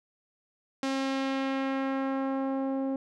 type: tone with low-pass filter sweep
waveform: sawtooth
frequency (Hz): 269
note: C4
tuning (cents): +48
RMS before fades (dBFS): -30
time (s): 0.83-2.96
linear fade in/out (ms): 2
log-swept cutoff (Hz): 6200 to 550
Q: 0.96
effects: none